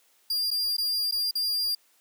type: tone with dropouts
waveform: 45% pulse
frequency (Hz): 4802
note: D8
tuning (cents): +38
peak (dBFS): -24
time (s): 0.3-1.75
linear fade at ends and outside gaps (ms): 5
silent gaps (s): 0.506-0.512 / 0.768-0.781 / 1.112-1.122 / 1.311-1.353
effects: white hiss -64 dBFS RMS until 2 s + high-pass 300 Hz 12 dB/octave